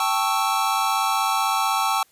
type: chord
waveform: square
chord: A dominant seventh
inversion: third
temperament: equal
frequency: 784 / 880 / 1108.7 / 1318.5 Hz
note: G5 / A5 / C#6 / E6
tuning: 0 / 0 / 0 / 0 cents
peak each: -26 dBFS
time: 0-2.03 s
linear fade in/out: 2 ms
effects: white hiss -59 dBFS RMS until 2.11 s + resampled to 32000 Hz